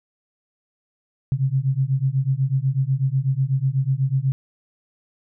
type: beating tone pair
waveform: sine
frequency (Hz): 130 / 138.1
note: C3 / C#3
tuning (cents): -11 / -6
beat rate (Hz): 8.1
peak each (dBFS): -21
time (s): 1.32-4.32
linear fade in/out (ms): 0
effects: none